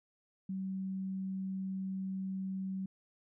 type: tone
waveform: sine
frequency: 190.6 Hz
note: G3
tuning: 48 cents flat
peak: -35 dBFS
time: 0.49-2.86 s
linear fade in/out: 5 ms
effects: none